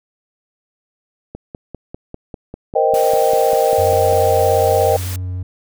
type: click train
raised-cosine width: 2 ms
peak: -16 dBFS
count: 15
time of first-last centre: 1.35-4.128 s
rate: 5.04 Hz
type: chord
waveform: sine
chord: C minor seventh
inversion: third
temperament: equal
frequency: 466.2 / 523.3 / 622.3 / 784 Hz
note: Bb4 / C5 / Eb5 / G5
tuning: 0 / 0 / 0 / 0 cents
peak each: -17 dBFS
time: 2.75-4.97 s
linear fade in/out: 10 ms
type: noise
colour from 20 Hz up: white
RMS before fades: -30 dBFS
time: 2.94-5.16 s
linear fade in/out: 2 ms
type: tone with vibrato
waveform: triangle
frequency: 91.4 Hz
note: F#2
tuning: 21 cents flat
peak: -19 dBFS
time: 3.78-5.43 s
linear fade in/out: 5 ms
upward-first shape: sine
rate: 4.4 Hz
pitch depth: 8 cents each way
effects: none